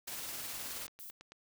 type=noise with tremolo; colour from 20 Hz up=white; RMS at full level=-41 dBFS; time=0.07-0.87 s; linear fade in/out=10 ms; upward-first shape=sine; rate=19 Hz; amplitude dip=25%
type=click train; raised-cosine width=0.2 ms; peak=-34 dBFS; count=8; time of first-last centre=0.55-1.32 s; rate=9.09 Hz
type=noise; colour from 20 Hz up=violet; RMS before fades=-48 dBFS; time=0.99-1.11 s; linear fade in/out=10 ms
effects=none